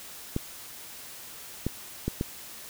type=clicks; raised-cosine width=3 ms; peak=-14 dBFS; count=4; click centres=0.364 / 1.666 / 2.08 / 2.211 s; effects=white hiss -44 dBFS RMS until 2.69 s